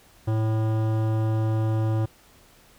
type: tone with hard clipping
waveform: sine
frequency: 110 Hz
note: A2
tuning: in tune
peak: -23 dBFS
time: 0.27-2.06 s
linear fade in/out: 10 ms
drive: 16 dB
effects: pink hiss -55 dBFS RMS until 2.78 s